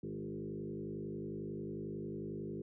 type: tone with frequency modulation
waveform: sine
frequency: 275.2 Hz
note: C#4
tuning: 12 cents flat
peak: -39 dBFS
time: 0.03-2.62 s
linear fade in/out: 5 ms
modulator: 51.1 Hz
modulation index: 2.9
effects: none